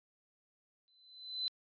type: tone with exponential growth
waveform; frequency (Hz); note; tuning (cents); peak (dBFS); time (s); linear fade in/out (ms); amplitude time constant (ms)
sine; 4031; B7; +35; -31; 0.88-1.48; 0; 130
effects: resampled to 11025 Hz